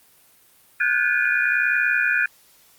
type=tone cluster; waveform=sine; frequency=1443 / 1504 / 1594 / 1719 / 2443 Hz; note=F#6 / F#6 / G6 / A6 / D#7; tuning=-44 / +28 / +28 / -41 / -32 cents; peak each=-24 dBFS; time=0.8-2.26 s; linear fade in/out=5 ms; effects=white hiss -55 dBFS RMS until 2.78 s + Opus 32 kbps